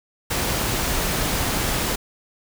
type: noise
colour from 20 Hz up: pink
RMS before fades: -23 dBFS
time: 0.3-1.96 s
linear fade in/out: 10 ms
effects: none